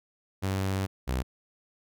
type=tone pair in turn; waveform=sawtooth; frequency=96.1 / 63.88 Hz; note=G2 / C2; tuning=-34 / -41 cents; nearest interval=perfect fifth; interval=707 cents; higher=first; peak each=-23 dBFS; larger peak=neither; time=0.42-0.87 / 1.07-1.23 s; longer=first; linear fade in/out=20 ms; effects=none